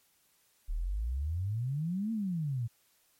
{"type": "exponential two-way sweep", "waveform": "sine", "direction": "up then down", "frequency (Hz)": [35.73, 230, 111.4], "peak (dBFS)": -30, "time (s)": [0.68, 2.68], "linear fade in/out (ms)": 20, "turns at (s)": 2.12, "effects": ["white hiss -69 dBFS RMS until 3.19 s", "MP3 64 kbps"]}